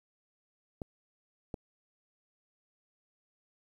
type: clicks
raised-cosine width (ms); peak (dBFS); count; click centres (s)
2; -24; 2; 0.818 / 1.542
effects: 10-bit